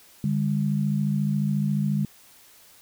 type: tone pair together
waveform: sine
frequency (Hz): 147.7 / 201.9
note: D3 / G#3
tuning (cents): +10 / -49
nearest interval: perfect fourth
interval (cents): 541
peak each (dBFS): -24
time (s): 0.24-2.05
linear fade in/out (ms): 2
effects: white hiss -53 dBFS RMS until 2.81 s